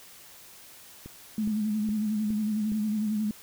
click train, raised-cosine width 3 ms, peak -28 dBFS, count 5, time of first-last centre 1.06-2.72 s, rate 2.41 Hz
sine tone with vibrato, 213.2 Hz, G#3, 46 cents sharp, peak -25 dBFS, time 1.38-3.31 s, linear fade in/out 2 ms, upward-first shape sine, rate 11 Hz, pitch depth 48 cents each way
effects white hiss -50 dBFS RMS until 3.42 s

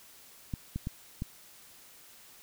clicks, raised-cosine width 5 ms, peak -21 dBFS, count 4, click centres 0.538 / 0.76 / 0.871 / 1.221 s, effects white hiss -55 dBFS RMS until 2.42 s

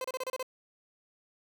30% pulse tone bursts, 516 Hz, C5, 24 cents flat, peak -30 dBFS, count 7, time 0.01-0.428 s, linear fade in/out 2 ms, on 34 ms, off 30 ms, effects none

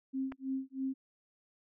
sine tone with tremolo, 265.9 Hz, C4, 28 cents sharp, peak -31 dBFS, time 0.13-0.94 s, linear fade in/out 20 ms, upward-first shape sine, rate 3.1 Hz, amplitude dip 100%
clicks, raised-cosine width 0.5 ms, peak -36 / -29 dBFS, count 2, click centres 0.319 / 0.322 s
effects none

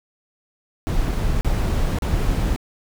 brown noise bursts, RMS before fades -20 dBFS, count 3, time 0.87-2.562 s, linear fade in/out 0 ms, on 540 ms, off 36 ms, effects none

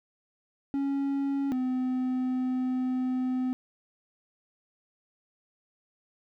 triangle tone pair in turn, 277.2 / 255.3 Hz, C#4 / C4, 0 / -42 cents, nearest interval minor second, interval 142 cents, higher first, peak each -24 dBFS, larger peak neither, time 0.74-1.52 / 1.52-3.53 s, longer second, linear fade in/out 0 ms, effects none

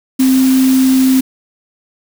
sine tone in noise, 261.6 Hz, C4, in tune, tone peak -7 dBFS, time 0.19-1.21 s, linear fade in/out 10 ms, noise white, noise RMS -23 dBFS, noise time 0.19-1.21 s, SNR +13 dB, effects none

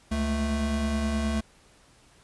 square tone pair together, 70.37 / 220.6 Hz, C#2 / A3, +27 / +5 cents, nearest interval octave + minor sixth, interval 1978 cents, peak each -29 / -28 dBFS, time 0.11-1.41 s, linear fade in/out 10 ms, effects pink hiss -58 dBFS RMS until 2.23 s + resampled to 24000 Hz

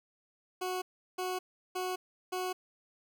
20% pulse tone bursts, 367.8 Hz, F#4, 10 cents flat, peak -28 dBFS, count 4, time 0.61-2.53 s, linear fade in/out 10 ms, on 210 ms, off 360 ms, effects none

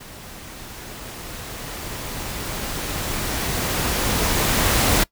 pink noise with level ramp, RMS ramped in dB -40 to -17 dBFS, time 0-5.04 s, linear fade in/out 10 ms, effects noise-tail reverb RT60 0.1 s tail -22 dB re dry

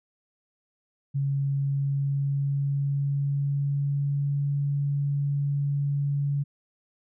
sine tone with pitch glide, 139 to 142 Hz, C#3 to C#3, +5 to +42 cents, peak -23 dBFS, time 1.14-6.44 s, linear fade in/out 20 ms, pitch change +37 cents, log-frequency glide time 1.52-4.49 s, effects none

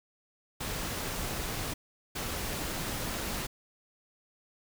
pink noise bursts at uneven times, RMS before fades -35 dBFS, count 2, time 0.6-1.74 / 2.15-3.47 s, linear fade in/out 10 ms, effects none

